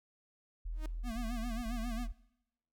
sine tone bursts, 41.23 Hz, E1, 1 cent sharp, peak -36 dBFS, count 3, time 0.65-2.124 s, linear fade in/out 10 ms, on 470 ms, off 32 ms
sawtooth tone with exponential growth, 310 Hz, D#4, 6 cents flat, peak -37 dBFS, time 0.72-0.86 s, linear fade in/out 2 ms, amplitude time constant 30 ms
square tone with vibrato, 233.1 Hz, A#3, in tune, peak -39 dBFS, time 1.03-2.08 s, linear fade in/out 50 ms, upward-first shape sine, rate 7.4 Hz, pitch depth 100 cents each way
effects noise-tail reverb RT60 0.9 s tail -21 dB re dry

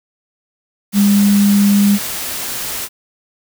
sine tone in noise, 202.4 Hz, G#3, 44 cents flat, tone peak -8 dBFS, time 0.93-1.99 s, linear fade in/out 50 ms, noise white, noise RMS -23 dBFS, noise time 0.92-2.89 s, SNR +12 dB, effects none

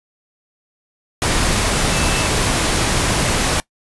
sine tone in noise, 2637 Hz, E7, in tune, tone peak -27 dBFS, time 1.92-2.27 s, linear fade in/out 0 ms, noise pink, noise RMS -17 dBFS, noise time 1.22-3.6 s, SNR -13 dB, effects noise-tail reverb RT60 0.1 s tail -22 dB re dry + resampled to 24000 Hz

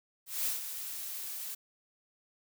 blue noise with ADSR envelope, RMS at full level -31 dBFS, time 0.26-1.55 s, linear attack 190 ms, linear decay 150 ms, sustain -9 dB, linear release 8 ms, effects none

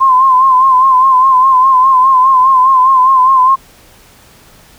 sine tone with vibrato, 1042 Hz, C6, 7 cents flat, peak -4 dBFS, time 0-3.56 s, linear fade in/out 20 ms, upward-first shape sine, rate 4.9 Hz, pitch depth 58 cents each way, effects pink hiss -42 dBFS RMS until 4.78 s

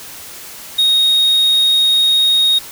triangle tone, 3737 Hz, A#7, 4 cents sharp, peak -8 dBFS, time 0.78-2.59 s, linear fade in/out 10 ms, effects white hiss -33 dBFS RMS until 2.71 s

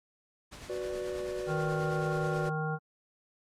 pink noise with tremolo, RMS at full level -45 dBFS, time 0.51-2.5 s, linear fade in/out 20 ms, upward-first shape sine, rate 9.3 Hz, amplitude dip 40%
triangle chord, B minor, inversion second, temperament equal, 370 / 493.9 / 587.3 Hz, F#4 / B4 / D5, 0 / 0 / 0 cents, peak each -34 / -37 / -37 dBFS, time 0.69-2.5 s, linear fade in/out 10 ms
harmonic tone, 155.56 Hz, D#3, in tune, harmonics 1 / 3 / 5 / 7 / 9, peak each -32 / -38 / -38 / -44 / -38 dBFS, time 1.46-2.79 s, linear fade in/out 50 ms
effects low-pass 9000 Hz 12 dB/octave + Opus 48 kbps

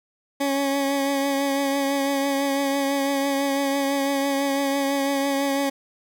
20% pulse tone with vibrato, 277.2 Hz, C#4, in tune, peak -16 dBFS, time 0.4-5.7 s, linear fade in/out 10 ms, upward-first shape triangle, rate 6 Hz, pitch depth 28 cents each way, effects none

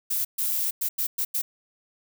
violet noise bursts at uneven times, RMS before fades -26 dBFS, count 6, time 0.1-0.25 / 0.38-0.71 / 0.81-0.89 / 0.98-1.07 / 1.18-1.25 / 1.34-1.42 s, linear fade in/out 10 ms, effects none

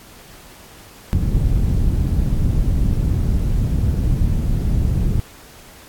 pink low-pass noise, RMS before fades -17 dBFS, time 1.13-5.2 s, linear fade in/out 0 ms, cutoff 160 Hz, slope 12 dB/octave, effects pink hiss -43 dBFS RMS until 5.88 s + AAC 64 kbps

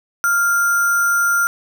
sine tone with sample-and-hold, 1398 Hz, F6, 1 cent sharp, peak -13 dBFS, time 0.24-1.47 s, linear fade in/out 0 ms, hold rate 7350 Hz, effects none

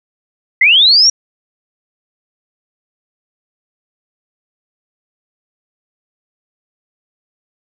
sine linear sweep, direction up, 1966 to 5760 Hz, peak -5 dBFS, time 0.61-1.1 s, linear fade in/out 5 ms, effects none

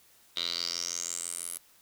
10% pulse tone with band-pass filter sweep, 86 Hz, F2, 26 cents flat, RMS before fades -35 dBFS, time 0.36-1.58 s, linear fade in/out 10 ms, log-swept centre 3700 to 11000 Hz, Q 6.8, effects white hiss -61 dBFS RMS until 1.81 s

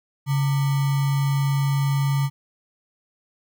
sine tone with sample-and-hold, 139.2 Hz, C#3, 8 cents sharp, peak -18 dBFS, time 0.26-2.3 s, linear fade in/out 50 ms, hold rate 1050 Hz, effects none

